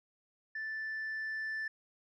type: tone with level ramp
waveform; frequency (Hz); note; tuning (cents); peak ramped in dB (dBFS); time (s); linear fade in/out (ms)
sine; 1760; A6; 0; -35 to -32; 0.55-1.68; 5
effects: tanh soft clip ceiling -34 dBFS

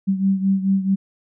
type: beating tone pair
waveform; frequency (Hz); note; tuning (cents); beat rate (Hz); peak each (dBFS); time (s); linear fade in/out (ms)
sine; 192.5 / 197.1; G3 / G3; -31 / +10; 4.6; -17 / -22; 0.07-0.96; 20
effects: none

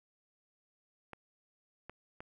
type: clicks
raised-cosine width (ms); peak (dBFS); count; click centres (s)
0.5; -30; 3; 1.133 / 1.896 / 2.205
effects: 11-bit

